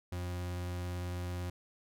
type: tone with vibrato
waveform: 40% pulse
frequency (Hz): 88.9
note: F2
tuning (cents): +31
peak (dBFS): -35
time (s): 0.12-1.5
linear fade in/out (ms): 5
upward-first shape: triangle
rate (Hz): 18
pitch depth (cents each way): 13
effects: none